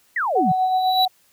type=exponential sweep; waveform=sine; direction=down; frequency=2065 to 146.83 Hz; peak=-19 dBFS; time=0.16-0.52 s; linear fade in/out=5 ms
type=tone with tremolo; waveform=sine; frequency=746 Hz; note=F#5; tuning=14 cents sharp; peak=-15 dBFS; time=0.35-1.08 s; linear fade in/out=10 ms; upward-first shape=sine; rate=8 Hz; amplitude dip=35%
type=tone with exponential growth; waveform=triangle; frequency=3926 Hz; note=B7; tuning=11 cents flat; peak=-14 dBFS; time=0.49-1.05 s; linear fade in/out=1 ms; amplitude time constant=120 ms
effects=white hiss -59 dBFS RMS until 1.32 s